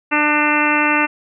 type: harmonic tone with a mistuned harmonic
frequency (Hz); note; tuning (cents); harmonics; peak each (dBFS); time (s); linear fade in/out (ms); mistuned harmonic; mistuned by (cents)
298.2; D4; +27; 1 / 2 / 3 / 4 / 5 / 6 / 7 / 8 / 9; -20 / -26 / -21 / -22 / -21 / -24 / -22 / -25 / -20; 0.11-1.07; 20; 6; +16
effects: none